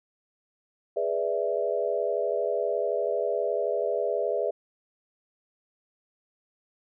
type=chord; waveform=sine; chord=E dominant seventh; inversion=first; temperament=equal; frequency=415.3 / 493.9 / 587.3 / 659.3 Hz; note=G#4 / B4 / D5 / E5; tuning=0 / 0 / 0 / 0 cents; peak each=-30 dBFS; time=0.96-4.51 s; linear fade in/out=10 ms; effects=none